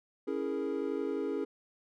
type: chord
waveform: triangle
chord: A# half-diminished seventh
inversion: first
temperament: equal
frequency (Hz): 277.2 / 329.6 / 415.3 / 466.2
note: C#4 / E4 / G#4 / A#4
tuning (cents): 0 / 0 / 0 / 0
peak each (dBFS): -35 / -36 / -33 / -37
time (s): 0.27-1.45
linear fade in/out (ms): 10
effects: none